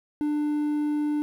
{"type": "tone", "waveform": "triangle", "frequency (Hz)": 297.4, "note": "D4", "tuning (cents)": 22, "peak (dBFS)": -21, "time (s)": [0.21, 1.22], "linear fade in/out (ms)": 0, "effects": ["10-bit"]}